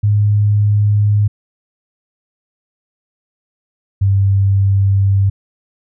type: tone pair in turn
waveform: sine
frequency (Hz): 103.83 / 98.26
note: G#2 / G2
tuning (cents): 0 / +5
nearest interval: minor second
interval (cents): 95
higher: first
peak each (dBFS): -9 / -9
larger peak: neither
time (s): 0.03-1.28 / 4.01-5.3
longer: second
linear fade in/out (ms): 10
effects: none